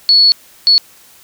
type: tone bursts at uneven times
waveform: sine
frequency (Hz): 4400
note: C#8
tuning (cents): -14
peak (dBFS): -5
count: 2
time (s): 0.09-0.32 / 0.67-0.78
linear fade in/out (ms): 0
effects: white hiss -44 dBFS RMS until 1.23 s